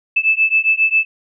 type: beating tone pair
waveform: sine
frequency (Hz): 2622 / 2629.4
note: E7 / E7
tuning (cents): -10 / -5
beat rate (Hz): 7.4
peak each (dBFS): -15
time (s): 0.16-1.05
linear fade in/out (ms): 10
effects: none